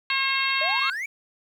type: harmonic tone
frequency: 539 Hz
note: C#5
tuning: 49 cents flat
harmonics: 2 / 3 / 4 / 5 / 6 / 7 / 8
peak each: -29 / -30 / -27 / -27 / -34 / -32 / -32 dBFS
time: 0.1-0.9 s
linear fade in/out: 2 ms
type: exponential sweep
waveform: triangle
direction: up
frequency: 590 to 2349 Hz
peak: -26 dBFS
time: 0.61-1.06 s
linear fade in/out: 5 ms
effects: 9-bit